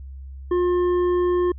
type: tone with hard clipping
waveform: sine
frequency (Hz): 356.1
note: F4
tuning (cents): +34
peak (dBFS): -19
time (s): 0.51-1.52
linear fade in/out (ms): 5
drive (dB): 7
effects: added 67 Hz sine -34 dBFS peak until 1.58 s + resampled to 8000 Hz